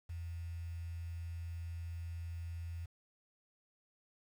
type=tone with quantisation; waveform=sine; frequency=84.3 Hz; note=E2; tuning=39 cents sharp; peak=-40 dBFS; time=0.09-2.86 s; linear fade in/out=10 ms; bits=10; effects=none